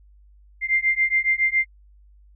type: beating tone pair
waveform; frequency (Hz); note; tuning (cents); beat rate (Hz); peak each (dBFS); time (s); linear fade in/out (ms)
sine; 2093 / 2100.2; C7 / C7; 0 / +6; 7.2; -21; 0.61-1.66; 50
effects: added 50 Hz sine -49 dBFS peak until 2.35 s